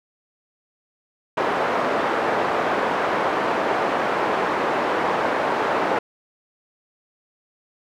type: band-pass noise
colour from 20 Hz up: pink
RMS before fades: -22 dBFS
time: 1.37-5.99 s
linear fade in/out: 5 ms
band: 450 to 1300 Hz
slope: 12 dB/octave
effects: none